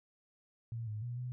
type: tone with pitch steps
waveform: sine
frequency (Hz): 115.4 / 106.7 / 120.9 / 124.5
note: A#2 / G#2 / B2 / B2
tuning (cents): -17 / +47 / -36 / +14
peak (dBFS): -37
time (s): 0.72-1.32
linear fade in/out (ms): 0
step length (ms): 150
effects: none